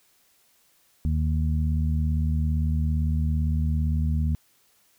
harmonic tone, 77.7 Hz, D#2, 2 cents flat, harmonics 1 / 2 / 3, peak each -22 / -28 / -32 dBFS, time 1.05-4.35 s, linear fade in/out 0 ms, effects white hiss -63 dBFS RMS until 4.98 s

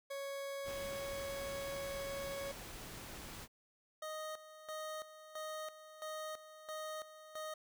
40% pulse tone, 554.4 Hz, C#5, in tune, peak -40 dBFS, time 0.1-2.52 s, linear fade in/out 10 ms
pink noise, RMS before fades -49 dBFS, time 0.64-3.48 s, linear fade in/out 50 ms
25% pulse tone with tremolo, 622.3 Hz, D#5, in tune, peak -38 dBFS, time 4.02-7.54 s, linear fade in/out 5 ms, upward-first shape square, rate 1.5 Hz, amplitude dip 75%
effects none

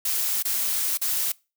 blue noise with dropouts, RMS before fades -25 dBFS, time 0.05-1.32 s, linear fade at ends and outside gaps 5 ms, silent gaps 0.426-0.451 / 0.974-1.014 s, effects noise-tail reverb RT60 0.3 s tail -24 dB re dry

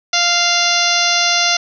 harmonic tone with a mistuned harmonic, 696 Hz, F5, 6 cents flat, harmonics 1 / 2 / 3 / 4 / 5 / 6 / 7 / 8 / 9, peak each -21 / -21 / -21 / -21 / -21 / -21 / -21 / -21 / -21 dBFS, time 0.13-1.57 s, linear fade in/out 5 ms, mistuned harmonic 9, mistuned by -34 cents, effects none

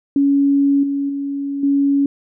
sine tone with level steps, 280 Hz, C#4, 18 cents sharp, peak -11 / -17 / -20 / -12 dBFS, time 0.16-2.06 s, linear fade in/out 2 ms, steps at 0.83 / 1.09 / 1.63 s, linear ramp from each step 5 ms, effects none

